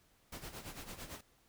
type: noise with tremolo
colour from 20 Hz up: pink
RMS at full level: -45 dBFS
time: 0.32-1.21 s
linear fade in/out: 5 ms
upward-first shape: sine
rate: 8.9 Hz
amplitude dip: 70%
effects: pink hiss -70 dBFS RMS until 1.48 s